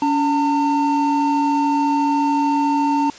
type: tone pair together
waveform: triangle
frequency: 283.9 / 905.5 Hz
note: C#4 / A5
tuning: +41 / +49 cents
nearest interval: octave + minor sixth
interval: 2008 cents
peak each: -16 dBFS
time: 0.02-3.1 s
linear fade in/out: 2 ms
effects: white hiss -40 dBFS RMS until 3.18 s + resampled to 16000 Hz